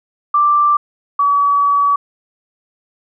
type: tone pair in turn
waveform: sine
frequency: 1176 / 1139.9 Hz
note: D6 / C#6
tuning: +2 / +48 cents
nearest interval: minor second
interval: 54 cents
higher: first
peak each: -9 / -10 dBFS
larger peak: first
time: 0.34-0.77 / 1.19-1.96 s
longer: second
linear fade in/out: 5 ms
effects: none